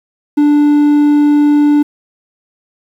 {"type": "tone", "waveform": "triangle", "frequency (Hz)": 293.7, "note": "D4", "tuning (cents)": 0, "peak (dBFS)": -4, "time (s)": [0.37, 1.83], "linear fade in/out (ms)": 10, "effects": ["7-bit"]}